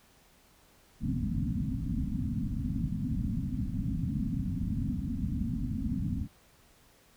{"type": "low-pass noise", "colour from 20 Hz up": "white", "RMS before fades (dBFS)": -32, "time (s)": [1, 6.28], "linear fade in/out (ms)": 50, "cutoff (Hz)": 270, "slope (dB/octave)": 96, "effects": ["pink hiss -62 dBFS RMS until 7.16 s"]}